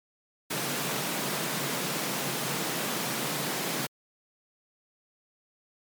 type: high-pass noise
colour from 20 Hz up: pink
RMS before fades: -31 dBFS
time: 0.5-3.87 s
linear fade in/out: 10 ms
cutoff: 130 Hz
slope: 96 dB/octave
effects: MP3 96 kbps